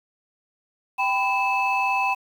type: tone cluster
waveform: sine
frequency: 784 / 1000 / 2614 Hz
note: G5 / B5 / E7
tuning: 0 / +21 / -15 cents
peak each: -23 dBFS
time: 0.98-2.15 s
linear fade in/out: 20 ms
effects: tanh soft clip ceiling -14 dBFS + 8-bit